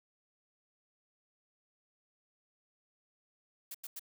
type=noise bursts; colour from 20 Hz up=blue; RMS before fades=-43 dBFS; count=3; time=3.71-3.995 s; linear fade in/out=5 ms; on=35 ms; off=90 ms; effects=none